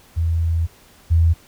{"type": "tone pair in turn", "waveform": "sine", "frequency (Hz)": [82.7, 82.7], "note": ["E2", "E2"], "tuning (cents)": [6, 6], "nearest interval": "unison", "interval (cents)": 0, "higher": "neither", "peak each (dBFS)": [-16, -11], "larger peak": "second", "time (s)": [[0.16, 0.67], [1.1, 1.34]], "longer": "first", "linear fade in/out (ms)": 20, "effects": ["pink hiss -50 dBFS RMS until 1.47 s"]}